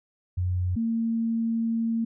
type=tone pair in turn; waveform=sine; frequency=90.5 / 228 Hz; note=F#2 / A#3; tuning=-38 / -38 cents; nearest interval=octave + major third; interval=1600 cents; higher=second; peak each=-23 dBFS; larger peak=neither; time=0.37-0.76 / 0.76-2.05 s; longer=second; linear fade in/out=10 ms; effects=none